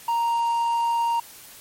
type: tone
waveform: triangle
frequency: 932.3 Hz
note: A#5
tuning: in tune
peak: -18 dBFS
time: 0.08-1.2 s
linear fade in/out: 5 ms
effects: white hiss -45 dBFS RMS until 1.6 s + MP3 64 kbps